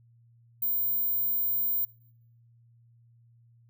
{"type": "tone", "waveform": "sine", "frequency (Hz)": 15180, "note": "A#9", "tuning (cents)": 30, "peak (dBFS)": -25, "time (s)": [0.62, 1.85], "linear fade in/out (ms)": 5, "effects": ["noise-tail reverb RT60 0.8 s tail -24 dB re dry", "added 117 Hz sine -57 dBFS peak until 3.69 s"]}